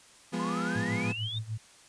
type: chord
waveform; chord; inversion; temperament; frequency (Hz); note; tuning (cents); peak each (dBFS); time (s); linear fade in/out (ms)
35% pulse; F diminished; none; equal with one note detuned; 174.61 / 206.1 / 246.9; F3 / Ab3 / Cb4; 0 / -13 / 0; -33; 0.32-1.13; 20
type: exponential sweep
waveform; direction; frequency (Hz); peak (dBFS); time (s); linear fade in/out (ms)
sine; up; 1001 to 3729; -34; 0.39-1.39; 10
type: tone with tremolo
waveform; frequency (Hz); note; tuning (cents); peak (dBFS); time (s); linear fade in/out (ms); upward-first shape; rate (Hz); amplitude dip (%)
sine; 110; A2; 0; -30; 0.75-1.58; 10; sine; 6.7; 85
effects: white hiss -56 dBFS RMS until 1.88 s + resampled to 22050 Hz